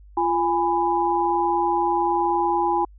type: tone cluster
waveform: sine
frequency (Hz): 345.8 / 825 / 996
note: F4 / G#5 / B5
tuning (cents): -17 / -12 / +14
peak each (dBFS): -24 / -21 / -24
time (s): 0.17-2.85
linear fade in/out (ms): 5
effects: added 50 Hz sine -44 dBFS peak until 2.98 s